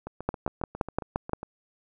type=two click trains; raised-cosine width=1 ms; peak=-11 / -22 dBFS; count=7 / 11; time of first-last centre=0.29-1.333 / 0.07-1.431 s; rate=5.75 / 7.35 Hz; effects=none